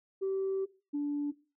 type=tone pair in turn; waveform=sine; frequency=385.8 / 290.2 Hz; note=G4 / D4; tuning=-28 / -21 cents; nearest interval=perfect fourth; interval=493 cents; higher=first; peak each=-28 dBFS; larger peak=neither; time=0.21-0.66 / 0.93-1.32 s; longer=first; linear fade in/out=20 ms; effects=noise-tail reverb RT60 0.3 s tail -17 dB re dry + tanh soft clip ceiling -26 dBFS